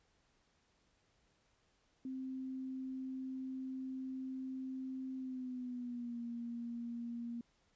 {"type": "tone with pitch glide", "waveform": "sine", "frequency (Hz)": [261.6, 235.8], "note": ["C4", "A#3"], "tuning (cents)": [0, 20], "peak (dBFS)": -40, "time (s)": [2.05, 7.41], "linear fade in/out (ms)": 2, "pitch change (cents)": -180, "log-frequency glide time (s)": [5.17, 6.2], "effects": ["pink hiss -75 dBFS RMS until 7.75 s", "resampled to 16000 Hz"]}